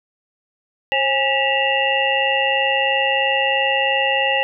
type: tone cluster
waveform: sine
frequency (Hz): 538 / 823 / 1943 / 2700 / 2823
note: C5 / G#5 / B6 / E7 / F7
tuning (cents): +48 / -16 / -29 / +41 / +18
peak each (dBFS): -22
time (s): 0.92-4.43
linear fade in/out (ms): 0
effects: none